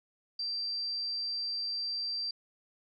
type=tone; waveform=sine; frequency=4699 Hz; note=D8; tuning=in tune; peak=-32 dBFS; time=0.39-2.31 s; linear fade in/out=5 ms; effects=none